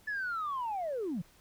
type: linear sweep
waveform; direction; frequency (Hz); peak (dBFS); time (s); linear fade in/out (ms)
sine; down; 1742 to 147.9; -31; 0.07-1.22; 10
effects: tanh soft clip ceiling -29 dBFS + pink hiss -62 dBFS RMS until 1.4 s